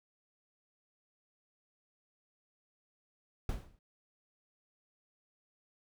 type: noise with exponential decay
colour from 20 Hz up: brown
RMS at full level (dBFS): -32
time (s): 3.49-3.79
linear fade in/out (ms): 2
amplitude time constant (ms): 65
effects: none